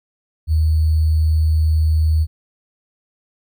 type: tone with sample-and-hold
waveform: sine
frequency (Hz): 78.7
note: D#2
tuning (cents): +20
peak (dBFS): -12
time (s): 0.47-2.27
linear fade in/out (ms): 50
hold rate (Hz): 4410
effects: none